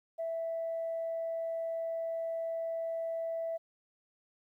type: tone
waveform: sine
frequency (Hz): 659.3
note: E5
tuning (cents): 0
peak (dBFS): -32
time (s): 0.18-3.58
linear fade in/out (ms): 20
effects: tanh soft clip ceiling -28 dBFS + 12-bit